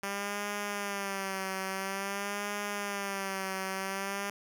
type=tone with vibrato; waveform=5% pulse; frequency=197.7 Hz; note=G3; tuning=15 cents sharp; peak=-22 dBFS; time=0.03-4.3 s; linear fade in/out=2 ms; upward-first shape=sine; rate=0.49 Hz; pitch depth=64 cents each way; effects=none